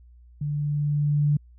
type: tone with level ramp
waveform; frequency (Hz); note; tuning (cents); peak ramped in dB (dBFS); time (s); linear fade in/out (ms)
sine; 146.83; D3; 0; -25 to -17; 0.41-1.37; 5
effects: added 60 Hz sine -48 dBFS peak until 1.58 s